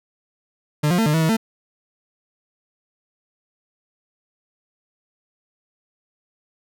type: tone with pitch steps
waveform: 40% pulse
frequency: 149.4 / 177.1 / 225 / 150.4 / 161.6 / 159.8 / 223.7 Hz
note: D3 / F3 / A3 / D3 / E3 / D#3 / A3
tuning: +30 / +24 / +39 / +42 / -34 / +47 / +29 cents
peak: -15 dBFS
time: 0.83-1.369 s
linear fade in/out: 10 ms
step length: 77 ms
effects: none